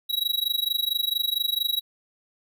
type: tone with amplitude modulation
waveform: square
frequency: 3873 Hz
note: B7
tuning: 35 cents flat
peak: -20 dBFS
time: 0.09-1.81 s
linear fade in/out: 20 ms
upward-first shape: sine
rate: 24.4 Hz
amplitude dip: 95%
effects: none